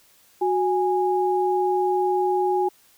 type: tone pair together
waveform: sine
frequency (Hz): 367.9 / 825.9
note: F#4 / G#5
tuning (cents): -10 / -10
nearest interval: octave + major second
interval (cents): 1400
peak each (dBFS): -21 / -22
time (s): 0.41-2.69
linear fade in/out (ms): 10
effects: white hiss -57 dBFS RMS until 2.97 s